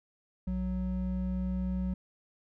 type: tone pair together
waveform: triangle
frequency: 61.74 / 185 Hz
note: B1 / F#3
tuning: 0 / 0 cents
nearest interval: octave + perfect fifth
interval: 1900 cents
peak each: -32 / -29 dBFS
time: 0.47-1.94 s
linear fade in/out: 5 ms
effects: none